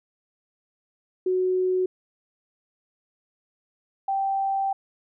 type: tone pair in turn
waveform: sine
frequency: 369.4 / 781.1 Hz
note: F#4 / G5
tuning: -3 / -6 cents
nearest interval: octave + minor second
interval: 1297 cents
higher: second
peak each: -20 / -22 dBFS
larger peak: first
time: 1.26-1.86 / 4.08-4.73 s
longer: second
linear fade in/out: 5 ms
effects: none